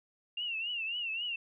sine tone with vibrato, 2770 Hz, F7, 15 cents flat, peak -33 dBFS, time 0.37-1.36 s, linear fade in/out 5 ms, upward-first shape triangle, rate 3.7 Hz, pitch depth 130 cents each way, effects none

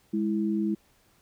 sine tone pair together, 207 / 328.6 Hz, G#3 / E4, -5 / -5 cents, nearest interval minor sixth, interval 800 cents, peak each -26 / -28 dBFS, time 0.13-0.75 s, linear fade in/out 10 ms, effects pink hiss -64 dBFS RMS until 1.21 s

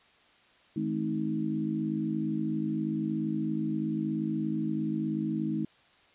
harmonic tone with a mistuned harmonic, 52.6 Hz, G#1, 23 cents sharp, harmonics 3 / 4 / 5 / 6, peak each -35 / -32 / -37 / -32 dBFS, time 0.76-5.65 s, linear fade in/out 5 ms, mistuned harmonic 4, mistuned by +35 cents, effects white hiss -61 dBFS RMS until 6.14 s + resampled to 8000 Hz

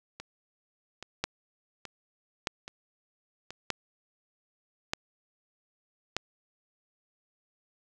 two click trains, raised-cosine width 0.2 ms, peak -23 / -11 dBFS, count 5 / 5, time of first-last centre 0.2-3.506 / 1.24-6.166 s, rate 1.21 / 0.812 Hz, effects none

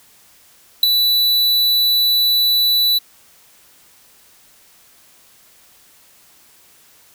square tone with ADSR envelope, 3960 Hz, B7, 4 cents sharp, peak -6 dBFS, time 0.83-2.99 s, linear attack 3 ms, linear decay 10 ms, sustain -7 dB, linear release 15 ms, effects white hiss -50 dBFS RMS until 7.14 s

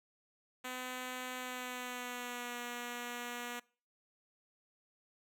5% pulse tone with pitch glide, 253.4 to 241.8 Hz, B3 to B3, +45 to -36 cents, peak -29 dBFS, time 0.64-3.6 s, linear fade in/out 10 ms, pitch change -81 cents, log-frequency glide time 1.36-2.58 s, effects noise-tail reverb RT60 0.4 s tail -24 dB re dry

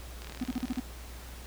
click train, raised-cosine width 0.2 ms, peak -26 dBFS, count 23, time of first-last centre 0.22-0.784 s, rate 39 Hz
triangle tone bursts, 250.7 Hz, B3, 26 cents sharp, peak -26 dBFS, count 6, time 0.41-0.8 s, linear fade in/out 5 ms, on 30 ms, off 42 ms
effects added 60 Hz sine -43 dBFS peak until 1.46 s + pink hiss -49 dBFS RMS until 1.46 s

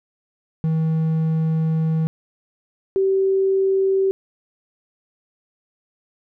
triangle / sine tone pair in turn, 160 / 385.6 Hz, D#3 / G4, +49 / -28 cents, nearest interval octave + minor third, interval 1523 cents, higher second, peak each -15 dBFS, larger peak neither, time 0.64-2.07 / 2.96-4.11 s, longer first, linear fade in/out 0 ms, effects none

